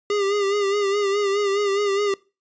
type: tone with vibrato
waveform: square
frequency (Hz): 403.1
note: G4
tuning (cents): +48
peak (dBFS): -20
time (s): 0.1-2.14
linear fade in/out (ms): 2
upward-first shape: sine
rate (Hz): 4.8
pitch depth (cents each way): 54
effects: noise-tail reverb RT60 0.3 s tail -22 dB re dry + resampled to 16000 Hz